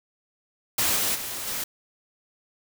white noise with level steps, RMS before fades -23 / -25 / -33 / -30 dBFS, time 0.78-1.64 s, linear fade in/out 5 ms, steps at 0.95 / 1.14 / 1.46 s, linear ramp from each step 20 ms, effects none

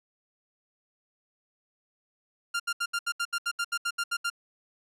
sawtooth tone bursts, 1395 Hz, F6, 2 cents flat, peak -23 dBFS, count 14, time 2.54-4.301 s, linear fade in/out 10 ms, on 58 ms, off 73 ms, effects low-pass 11000 Hz 12 dB/octave

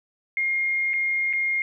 sine tone with dropouts, 2131 Hz, C7, 31 cents sharp, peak -21 dBFS, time 0.37-1.62 s, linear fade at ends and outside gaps 1 ms, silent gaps 0.934-0.938 / 1.329-1.334 s, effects none

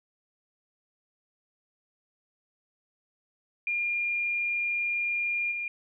sine tone with level steps, 2409 Hz, D7, 43 cents sharp, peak -26 / -30 dBFS, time 3.67-5.68 s, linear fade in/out 2 ms, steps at 5.51 s, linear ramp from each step 10 ms, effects none

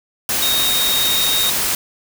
sine tone in noise, 3729 Hz, A#7, in tune, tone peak -17 dBFS, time 0.42-1.5 s, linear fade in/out 2 ms, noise white, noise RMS -19 dBFS, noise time 0.29-1.75 s, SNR -1 dB, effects none

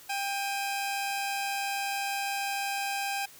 sawtooth tone pair together, 794.1 / 2521 Hz, G5 / D#7, +22 / +22 cents, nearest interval octave + minor sixth, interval 2000 cents, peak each -27 / -33 dBFS, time 0.09-3.26 s, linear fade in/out 10 ms, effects white hiss -52 dBFS RMS until 3.39 s

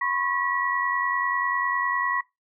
sine tone cluster, 1001 / 1091 / 1930 Hz, B5 / C#6 / B6, +23 / -28 / -40 cents, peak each -30 / -27 / -26 dBFS, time 0.01-2.21 s, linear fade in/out 5 ms, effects noise-tail reverb RT60 0.2 s tail -22 dB re dry

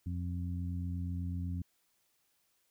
harmonic tone, 88.1 Hz, F2, 16 cents sharp, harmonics 1 / 2 / 3, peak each -35 / -41 / -45 dBFS, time 0.06-1.62 s, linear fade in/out 5 ms, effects white hiss -75 dBFS RMS until 2.7 s

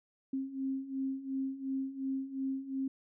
sine beating tone pair, 265.9 / 268.7 Hz, C4 / C4, +28 / +46 cents, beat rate 2.8 Hz, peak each -39 / -35 dBFS, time 0.33-2.88 s, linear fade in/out 5 ms, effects none

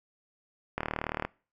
click train, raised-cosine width 0.5 ms, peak -15 dBFS, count 19, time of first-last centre 0.78-1.25 s, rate 38.3 Hz, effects noise-tail reverb RT60 0.4 s tail -24 dB re dry

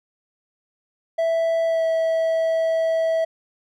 triangle tone with pitch glide, 659 to 651.4 Hz, E5 to E5, -1 to -21 cents, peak -16 dBFS, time 1.18-3.25 s, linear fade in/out 10 ms, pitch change -20 cents, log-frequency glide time 1.66-1.84 s, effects none

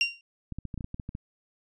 35% pulse tone with exponential decay, 2769 Hz, F7, 15 cents flat, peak -17 dBFS, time 0.01-0.21 s, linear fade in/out 1 ms, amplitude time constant 42 ms
clicks, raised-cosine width 5 ms, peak -23 dBFS, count 11, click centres 0.523 / 0.586 / 0.653 / 0.742 / 0.777 / 0.808 / 0.844 / 0.944 / 0.998 / 1.091 / 1.151 s
effects resampled to 22050 Hz

